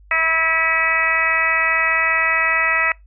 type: harmonic tone with a mistuned harmonic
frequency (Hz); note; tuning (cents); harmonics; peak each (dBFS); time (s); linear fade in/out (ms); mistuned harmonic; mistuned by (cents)
324.9; E4; -25; 2 / 3 / 4 / 5 / 6 / 7 / 8; -29 / -29 / -22 / -28 / -18 / -24 / -23; 0.11-2.92; 2; 8; -28
effects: noise-tail reverb RT60 0.2 s tail -25 dB re dry + added 50 Hz sine -44 dBFS peak until 3.06 s